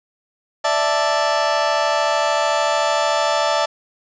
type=chord; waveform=30% pulse; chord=D suspended second; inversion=none; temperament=just; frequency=587.3 / 660.7 / 881 Hz; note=D5 / E5 / A5; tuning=0 / +4 / +2 cents; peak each=-18 dBFS; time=0.64-3.66 s; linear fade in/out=10 ms; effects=resampled to 16000 Hz + 7-bit